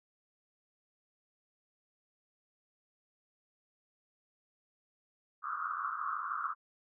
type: band-pass noise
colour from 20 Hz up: white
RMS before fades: -37 dBFS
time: 5.42-6.55 s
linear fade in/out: 50 ms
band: 1100 to 1400 Hz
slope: 96 dB/octave
effects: none